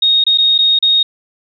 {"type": "tone with dropouts", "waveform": "sine", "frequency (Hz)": 3729, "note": "A#7", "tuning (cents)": 0, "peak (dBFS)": -8, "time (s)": [0.02, 1.03], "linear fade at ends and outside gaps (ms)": 5, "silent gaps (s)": [[0.24, 0.265], [0.376, 0.383], [0.58, 0.587], [0.789, 0.825]], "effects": []}